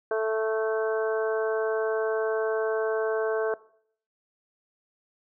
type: harmonic tone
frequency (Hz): 220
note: A3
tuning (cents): 0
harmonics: 2 / 3 / 4 / 5 / 6 / 7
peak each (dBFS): -25 / -29 / -39 / -37 / -42 / -35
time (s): 0.11-3.54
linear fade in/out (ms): 2
effects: noise-tail reverb RT60 0.6 s tail -20 dB re dry